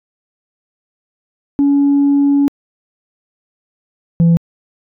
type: tone pair in turn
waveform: sine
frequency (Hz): 282.4 / 167.92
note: C#4 / E3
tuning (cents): +32 / +32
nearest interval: major sixth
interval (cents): 900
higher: first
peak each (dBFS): -7 / -4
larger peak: second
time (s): 1.59-2.48 / 4.2-4.37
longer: first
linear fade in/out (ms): 0
effects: tanh soft clip ceiling -6 dBFS